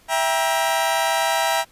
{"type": "chord", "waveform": "sawtooth", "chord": "E diminished", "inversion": "none", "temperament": "just", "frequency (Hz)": [659.3, 791.1, 949.3], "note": ["E5", "G5", "Bb5"], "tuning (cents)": [0, 16, 31], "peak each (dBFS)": -19, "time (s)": [0.08, 1.65], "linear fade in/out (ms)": 50, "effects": ["pink hiss -54 dBFS RMS until 1.71 s", "resampled to 32000 Hz"]}